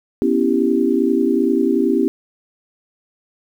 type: chord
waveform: sine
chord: C# half-diminished seventh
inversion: third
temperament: equal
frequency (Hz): 246.9 / 277.2 / 329.6 / 392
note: B3 / C#4 / E4 / G4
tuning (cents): 0 / 0 / 0 / 0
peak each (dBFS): -19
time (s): 0.22-2.08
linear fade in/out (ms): 0
effects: 8-bit